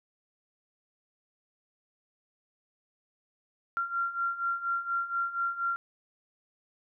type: beating tone pair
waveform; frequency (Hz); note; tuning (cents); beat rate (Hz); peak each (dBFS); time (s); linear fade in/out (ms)
sine; 1376 / 1380.2; F6 / F6; -26 / -21; 4.2; -34 / -30; 3.77-5.76; 0
effects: none